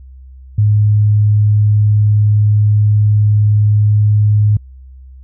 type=tone; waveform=sine; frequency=105.1 Hz; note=G#2; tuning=21 cents sharp; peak=-7 dBFS; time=0.58-4.57 s; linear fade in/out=5 ms; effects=added 65 Hz sine -33 dBFS peak until 5.23 s